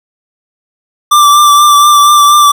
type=tone with vibrato; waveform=square; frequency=1174.7 Hz; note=D6; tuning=in tune; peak=-3 dBFS; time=1.11-2.52 s; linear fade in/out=10 ms; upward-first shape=triangle; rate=4.2 Hz; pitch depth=28 cents each way; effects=none